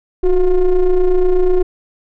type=ring-modulated tone; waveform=triangle; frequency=175.9 Hz; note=F3; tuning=13 cents sharp; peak=-4 dBFS; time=0.23-1.63 s; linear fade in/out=10 ms; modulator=190 Hz; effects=none